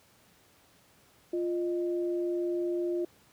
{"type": "tone pair together", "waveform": "sine", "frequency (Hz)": [349, 616], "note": ["F4", "D#5"], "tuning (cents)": [-1, -17], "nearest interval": "minor seventh", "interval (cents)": 984, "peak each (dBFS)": [-28, -39], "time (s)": [1.33, 3.05], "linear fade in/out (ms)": 5, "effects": ["pink hiss -62 dBFS RMS until 3.32 s", "high-pass 80 Hz 12 dB/octave"]}